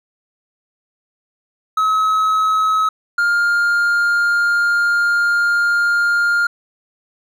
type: tone pair in turn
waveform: triangle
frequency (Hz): 1283 / 1406.5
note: E6 / F6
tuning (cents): -47 / +12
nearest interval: major second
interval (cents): 159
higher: second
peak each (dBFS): -11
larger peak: neither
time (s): 1.77-2.89 / 3.18-6.47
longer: second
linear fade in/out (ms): 5
effects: none